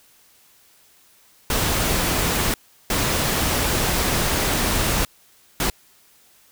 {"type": "noise bursts at uneven times", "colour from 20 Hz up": "pink", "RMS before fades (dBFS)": -21, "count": 3, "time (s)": [[1.5, 2.54], [2.9, 5.05], [5.6, 5.7]], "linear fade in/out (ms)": 2, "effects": ["white hiss -55 dBFS RMS until 6.51 s"]}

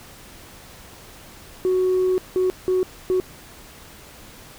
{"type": "tone bursts at uneven times", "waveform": "sine", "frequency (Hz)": 370, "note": "F#4", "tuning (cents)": 0, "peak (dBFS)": -15, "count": 4, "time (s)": [[1.65, 2.18], [2.36, 2.5], [2.68, 2.83], [3.1, 3.2]], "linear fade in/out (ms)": 0, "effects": ["tanh soft clip ceiling -14 dBFS", "pink hiss -44 dBFS RMS until 4.58 s"]}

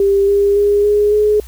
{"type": "tone with pitch steps", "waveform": "sine", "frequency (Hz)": [396.6, 402.6, 408.7, 414.9, 421.2], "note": ["G4", "G4", "G#4", "G#4", "G#4"], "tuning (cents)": [20, 46, -28, -2, 24], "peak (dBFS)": -9, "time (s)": [0, 1.4], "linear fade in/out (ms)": 2, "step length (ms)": 280, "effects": ["added 60 Hz sine -32 dBFS peak until 1.47 s", "white hiss -43 dBFS RMS until 1.47 s"]}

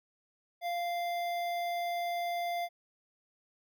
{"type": "tone with notch filter", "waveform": "square", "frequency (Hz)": 695, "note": "F5", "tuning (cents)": -9, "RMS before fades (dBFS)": -34, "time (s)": [0.61, 2.69], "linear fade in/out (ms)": 50, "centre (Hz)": 7800, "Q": 0.71, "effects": []}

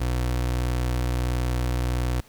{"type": "tone", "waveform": "30% pulse", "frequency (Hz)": 61.5, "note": "B1", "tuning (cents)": -7, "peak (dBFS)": -20, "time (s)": [0, 2.21], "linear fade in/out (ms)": 10, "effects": ["pink hiss -54 dBFS RMS until 2.28 s"]}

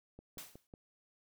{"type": "click train", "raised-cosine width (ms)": 2, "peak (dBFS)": -38, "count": 4, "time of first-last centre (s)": [0.19, 0.738], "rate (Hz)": 5.47}
{"type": "noise with exponential decay", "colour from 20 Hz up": "white", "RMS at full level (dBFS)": -44, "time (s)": [0.38, 0.67], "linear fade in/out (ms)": 1, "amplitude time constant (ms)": 63}
{"effects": []}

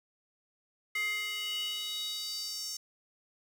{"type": "tone with high-pass filter sweep", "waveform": "square", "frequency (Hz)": 420.7, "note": "G#4", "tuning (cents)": 22, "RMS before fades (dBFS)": -36, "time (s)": [0.95, 2.77], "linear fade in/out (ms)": 5, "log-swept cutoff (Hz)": [2000, 5800], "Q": 5.3, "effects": ["11-bit"]}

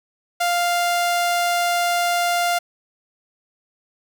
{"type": "tone", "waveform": "sawtooth", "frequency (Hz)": 698.5, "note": "F5", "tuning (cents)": 0, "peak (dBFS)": -14, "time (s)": [0.4, 2.59], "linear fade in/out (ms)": 10, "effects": []}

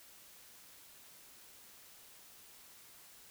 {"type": "silence", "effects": ["white hiss -58 dBFS RMS until 3.3 s"]}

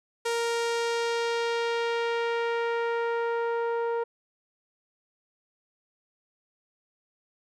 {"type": "tone with low-pass filter sweep", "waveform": "sawtooth", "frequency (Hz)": 466.2, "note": "A#4", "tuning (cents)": 0, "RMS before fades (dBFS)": -28, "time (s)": [0.25, 4.04], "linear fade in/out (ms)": 10, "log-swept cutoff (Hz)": [9200, 980], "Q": 0.94, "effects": []}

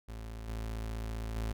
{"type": "tone with level steps", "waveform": "35% pulse", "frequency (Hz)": 55.3, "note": "A1", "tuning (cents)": 9, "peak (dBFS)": [-39, -34, -31], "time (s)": [0.08, 1.53], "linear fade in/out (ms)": 10, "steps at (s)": [0.48, 1.36], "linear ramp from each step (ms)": 5, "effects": []}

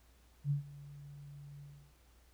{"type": "tone with ADSR envelope", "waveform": "sine", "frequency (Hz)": 143.1, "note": "D3", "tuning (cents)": -45, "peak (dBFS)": -28, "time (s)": [0.44, 1.93], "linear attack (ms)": 66, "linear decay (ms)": 120, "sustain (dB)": -20, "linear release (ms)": 310, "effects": ["added 60 Hz sine -63 dBFS peak until 2.33 s", "pink hiss -69 dBFS RMS until 2.33 s"]}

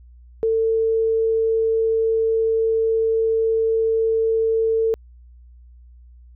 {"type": "tone", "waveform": "sine", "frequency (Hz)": 448.2, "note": "A4", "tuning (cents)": 32, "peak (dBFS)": -16, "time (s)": [0.43, 4.94], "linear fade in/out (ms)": 0, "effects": ["added 60 Hz sine -43 dBFS peak until 6.35 s"]}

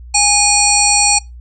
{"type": "harmonic tone with a mistuned harmonic", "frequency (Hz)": 819, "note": "G#5", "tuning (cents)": -24, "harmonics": [1, 3, 5, 7, 9, 10], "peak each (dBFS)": [-16, -16, -16, -16, -16, -16], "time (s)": [0.14, 1.19], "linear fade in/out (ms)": 10, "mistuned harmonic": 5, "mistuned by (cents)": 120, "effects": ["noise-tail reverb RT60 0.2 s tail -22 dB re dry", "added 60 Hz sine -31 dBFS peak until 1.4 s"]}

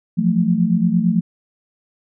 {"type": "tone cluster", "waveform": "sine", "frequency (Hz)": [171.4, 180.2, 221.5], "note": ["F3", "F#3", "A3"], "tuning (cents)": [-32, -45, 12], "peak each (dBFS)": -18, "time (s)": [0.17, 1.21], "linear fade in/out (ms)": 20, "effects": []}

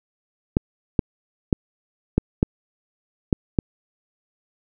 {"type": "clicks", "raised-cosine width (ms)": 3, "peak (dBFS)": -3, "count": 7, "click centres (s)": [0.569, 0.992, 1.528, 2.18, 2.429, 3.328, 3.588], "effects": []}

